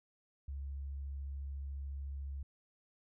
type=tone with vibrato; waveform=sine; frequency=69.3 Hz; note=C#2; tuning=in tune; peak=-39 dBFS; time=0.48-2.43 s; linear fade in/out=5 ms; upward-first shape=sine; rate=14 Hz; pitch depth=10 cents each way; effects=none